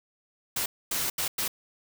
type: noise bursts at uneven times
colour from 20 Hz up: white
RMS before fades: -29 dBFS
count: 4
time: 0.56-0.66 / 0.91-1.1 / 1.18-1.28 / 1.38-1.48 s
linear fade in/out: 5 ms
effects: none